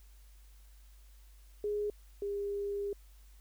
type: tone pair in turn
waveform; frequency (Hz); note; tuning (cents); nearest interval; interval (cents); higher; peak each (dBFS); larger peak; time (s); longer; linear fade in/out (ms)
sine; 415.3 / 403.9; G#4 / G#4; 0 / -48; unison; 48; first; -31 / -33; first; 1.64-1.9 / 2.22-2.93; second; 2
effects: added 50 Hz sine -54 dBFS peak until 3.4 s + white hiss -67 dBFS RMS until 3.4 s